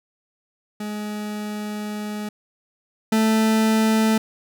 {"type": "tone pair in turn", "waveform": "40% pulse", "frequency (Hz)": [210, 220], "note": ["G#3", "A3"], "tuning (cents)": [19, 0], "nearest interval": "minor second", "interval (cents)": 81, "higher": "second", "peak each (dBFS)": [-26, -15], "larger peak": "second", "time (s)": [[0.8, 2.29], [3.12, 4.18]], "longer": "first", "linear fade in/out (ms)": 5, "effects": []}